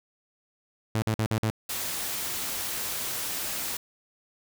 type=tone bursts; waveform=sawtooth; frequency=110 Hz; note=A2; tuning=in tune; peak=-20 dBFS; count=5; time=0.95-1.501 s; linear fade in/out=0 ms; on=71 ms; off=49 ms
type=noise; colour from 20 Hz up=white; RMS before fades=-32 dBFS; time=1.69-3.77 s; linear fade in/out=5 ms
effects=none